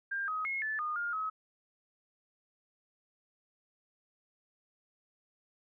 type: tone with pitch steps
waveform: sine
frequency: 1597 / 1262 / 2164 / 1744 / 1224 / 1413 / 1279 Hz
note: G6 / D#6 / C#7 / A6 / D#6 / F6 / D#6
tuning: +32 / +24 / -42 / -16 / -29 / +20 / +47 cents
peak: -32 dBFS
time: 0.11-1.3 s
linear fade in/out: 10 ms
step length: 170 ms
effects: none